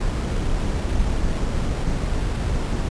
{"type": "noise with sample-and-hold", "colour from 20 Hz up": "brown", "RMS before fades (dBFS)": -22, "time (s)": [0, 2.89], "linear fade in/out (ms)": 10, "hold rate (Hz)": 6300, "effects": ["resampled to 22050 Hz"]}